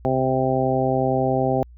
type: harmonic tone with a mistuned harmonic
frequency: 130.81 Hz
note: C3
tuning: in tune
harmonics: 1 / 2 / 3 / 4 / 5 / 6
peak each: -25 / -25 / -25 / -25 / -25 / -25 dBFS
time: 0.05-1.63 s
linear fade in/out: 0 ms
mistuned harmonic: 1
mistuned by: +28 cents
effects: added 60 Hz sine -42 dBFS peak until 1.77 s